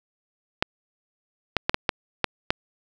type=clicks; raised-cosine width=0.3 ms; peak=-3 dBFS; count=7; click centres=0.625 / 1.567 / 1.695 / 1.744 / 1.892 / 2.243 / 2.505 s; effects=none